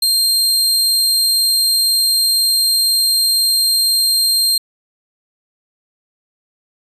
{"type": "tone", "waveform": "sawtooth", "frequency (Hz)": 4186, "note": "C8", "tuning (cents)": 0, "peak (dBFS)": -9, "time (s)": [0.02, 4.58], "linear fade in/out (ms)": 5, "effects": ["resampled to 32000 Hz"]}